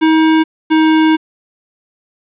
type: tone pair in turn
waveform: square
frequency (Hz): 317.7 / 315.7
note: D#4 / D#4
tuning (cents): +36 / +25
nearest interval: unison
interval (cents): 11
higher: first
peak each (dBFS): -8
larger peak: neither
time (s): 0.01-0.44 / 0.7-1.17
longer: second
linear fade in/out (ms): 20
effects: resampled to 8000 Hz + 7-bit